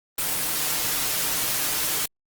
white noise with comb filter, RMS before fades -25 dBFS, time 0.18-2.06 s, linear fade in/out 5 ms, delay 6.6 ms, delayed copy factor +0.5, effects Opus 24 kbps

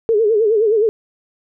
sine tone with vibrato, 433.8 Hz, A4, 25 cents flat, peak -11 dBFS, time 0.09-0.89 s, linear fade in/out 0 ms, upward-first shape sine, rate 9.6 Hz, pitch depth 110 cents each way, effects none

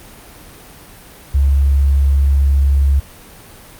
sine tone, 69.3 Hz, C#2, in tune, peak -9 dBFS, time 1.34-3 s, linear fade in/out 10 ms, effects pink hiss -39 dBFS RMS until 3.79 s + Opus 32 kbps

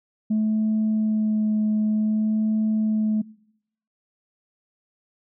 sine tone with vibrato, 215.6 Hz, A3, 35 cents flat, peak -17 dBFS, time 0.3-3.22 s, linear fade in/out 10 ms, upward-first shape sine, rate 0.54 Hz, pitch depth 13 cents each way, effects noise-tail reverb RT60 0.8 s tail -24 dB re dry + tanh soft clip ceiling -16 dBFS

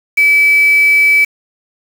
sine tone with quantisation, 2300 Hz, D7, 37 cents flat, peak -6 dBFS, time 0.17-1.25 s, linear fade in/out 10 ms, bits 4, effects none

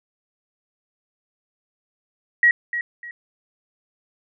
sine tone with echo, 1906 Hz, A#6, 38 cents sharp, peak -11 dBFS, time 2.43-2.51 s, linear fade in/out 2 ms, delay 300 ms, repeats 2, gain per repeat -11 dB, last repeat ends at 3.11 s, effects none

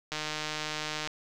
click train, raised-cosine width 0.2 ms, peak -16 dBFS, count 147, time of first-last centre 0.12-1.074 s, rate 153 Hz, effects none

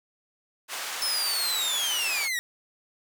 pink band-pass noise, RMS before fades -34 dBFS, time 0.68-2.29 s, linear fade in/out 50 ms, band 990 to 12000 Hz, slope 12 dB/octave
sawtooth linear sweep, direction down, 5274 to 1861 Hz, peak -23 dBFS, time 1.02-2.39 s, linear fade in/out 0 ms
effects none

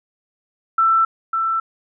sine tone with echo, 1333 Hz, E6, 19 cents sharp, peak -12 dBFS, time 0.78-1.05 s, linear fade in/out 5 ms, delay 550 ms, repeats 1, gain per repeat -5 dB, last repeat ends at 1.6 s, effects none

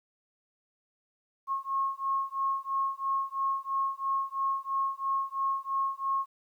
sine beating tone pair, 1084 / 1087 Hz, C#6 / C#6, -39 / -34 cents, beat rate 3 Hz, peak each -31 dBFS, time 1.47-6.26 s, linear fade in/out 50 ms, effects 11-bit

